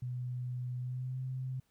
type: tone with pitch glide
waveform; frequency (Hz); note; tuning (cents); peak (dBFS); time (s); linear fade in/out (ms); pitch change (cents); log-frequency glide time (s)
sine; 124.6 to 129.67; B2 to C3; +16 to -15; -35; 0.02-1.6; 5; +69; 0.78-1.19
effects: pink hiss -75 dBFS RMS until 1.7 s